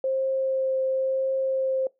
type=tone with vibrato; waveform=sine; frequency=529 Hz; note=C5; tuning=19 cents sharp; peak=-22 dBFS; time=0.04-1.87 s; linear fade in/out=2 ms; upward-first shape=triangle; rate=0.96 Hz; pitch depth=10 cents each way; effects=noise-tail reverb RT60 0.2 s tail -22 dB re dry